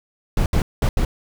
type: noise bursts at uneven times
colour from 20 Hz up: brown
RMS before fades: -17 dBFS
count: 4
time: 0.37-0.46 / 0.53-0.62 / 0.82-0.89 / 0.97-1.05 s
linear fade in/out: 2 ms
effects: none